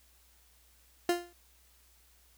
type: tone with exponential decay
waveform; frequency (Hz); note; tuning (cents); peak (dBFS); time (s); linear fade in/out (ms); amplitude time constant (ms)
30% pulse; 349.2; F4; 0; -20; 1.09-1.33; 2; 52
effects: added 60 Hz sine -65 dBFS peak until 2.37 s + white hiss -65 dBFS RMS until 2.37 s